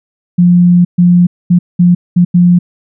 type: tone bursts at uneven times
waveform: sine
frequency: 176.3 Hz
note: F3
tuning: 17 cents sharp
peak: -3 dBFS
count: 6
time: 0.38-0.85 / 0.98-1.27 / 1.5-1.59 / 1.79-1.95 / 2.16-2.25 / 2.34-2.59 s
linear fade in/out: 10 ms
effects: none